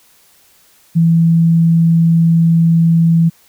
sine tone, 165.8 Hz, E3, 10 cents sharp, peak -7 dBFS, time 0.95-3.3 s, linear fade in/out 20 ms, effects white hiss -50 dBFS RMS until 3.48 s

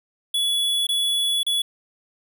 square tone with dropouts, 3401 Hz, G#7, 40 cents sharp, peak -20 dBFS, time 0.34-1.62 s, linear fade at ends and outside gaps 5 ms, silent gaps 0.869-0.889 / 1.432-1.465 s, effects none

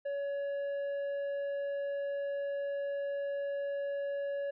sine tone with tanh clipping, 563 Hz, C#5, 27 cents sharp, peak -34 dBFS, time 0.05-4.51 s, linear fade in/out 10 ms, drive 6 dB, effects none

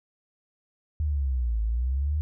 sine linear two-way sweep, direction down then up, 77.78 to 53.1 to 77.78 Hz, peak -23 dBFS, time 1-2.21 s, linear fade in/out 0 ms, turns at 1.62 s, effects none

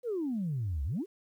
sine exponential two-way sweep, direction down then up, 516 to 65 to 442.5 Hz, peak -29 dBFS, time 0.03-1.06 s, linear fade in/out 50 ms, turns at 0.84 s, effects tanh soft clip ceiling -26 dBFS + 11-bit

